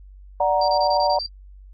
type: chord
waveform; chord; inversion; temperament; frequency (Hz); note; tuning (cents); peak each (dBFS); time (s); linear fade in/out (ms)
sine; D augmented; none; equal with one note detuned; 587.3 / 740 / 936.1; D5 / F#5 / A#5; 0 / 0 / +7; -21; 0.4-1.19; 5
type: tone bursts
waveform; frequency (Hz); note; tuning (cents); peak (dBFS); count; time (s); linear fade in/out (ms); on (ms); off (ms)
sine; 4699; D8; 0; -26; 7; 0.61-1.264; 5; 72; 25
effects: added 48 Hz sine -41 dBFS peak until 1.73 s + AAC 32 kbps